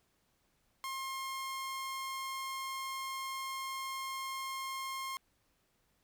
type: tone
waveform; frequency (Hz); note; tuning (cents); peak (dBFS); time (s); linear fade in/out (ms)
sawtooth; 1067; C6; +34; -34; 0.84-5.17; 0
effects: pink hiss -75 dBFS RMS until 6.03 s